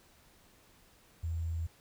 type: tone with sample-and-hold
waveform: sine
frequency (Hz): 82.41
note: E2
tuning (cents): 0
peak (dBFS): -32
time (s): 1.23-1.67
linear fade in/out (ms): 10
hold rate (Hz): 7350
effects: pink hiss -63 dBFS RMS until 1.8 s